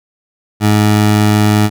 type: tone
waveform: 20% pulse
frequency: 105.4 Hz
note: G#2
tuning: 26 cents sharp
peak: -3 dBFS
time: 0.6-1.7 s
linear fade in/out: 50 ms
effects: none